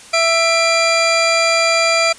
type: tone pair together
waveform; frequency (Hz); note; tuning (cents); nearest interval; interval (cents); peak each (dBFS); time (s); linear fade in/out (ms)
25% pulse; 663 / 2380; E5 / D7; +10 / +22; octave + minor seventh; 2212; -11; 0.13-2.13; 10
effects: white hiss -39 dBFS RMS until 2.18 s + resampled to 22050 Hz